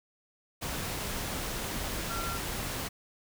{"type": "tone in noise", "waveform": "sine", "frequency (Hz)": 1368, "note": "F6", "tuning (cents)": -36, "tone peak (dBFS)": -36, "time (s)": [2.09, 2.38], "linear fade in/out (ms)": 20, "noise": "pink", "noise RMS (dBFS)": -35, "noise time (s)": [0.61, 2.89], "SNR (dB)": -4, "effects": []}